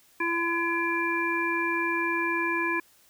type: harmonic tone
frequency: 338.1 Hz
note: E4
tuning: 44 cents sharp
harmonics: 1 / 3 / 5 / 7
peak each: -30 / -30 / -30 / -30 dBFS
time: 0.2-2.8 s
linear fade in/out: 5 ms
effects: white hiss -60 dBFS RMS until 3.09 s